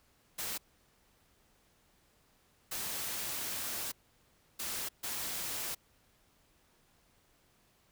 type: noise bursts at uneven times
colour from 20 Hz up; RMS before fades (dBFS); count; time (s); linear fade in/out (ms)
white; -38; 4; 0.38-0.58 / 2.71-3.92 / 4.59-4.89 / 5.03-5.75; 10
effects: pink hiss -69 dBFS RMS until 7.91 s